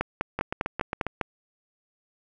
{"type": "two click trains", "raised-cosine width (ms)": 0.5, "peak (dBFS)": [-10, -13], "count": [7, 6], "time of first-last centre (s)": [[0.01, 1.212], [0.39, 1.067]], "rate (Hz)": [4.99, 7.39], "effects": []}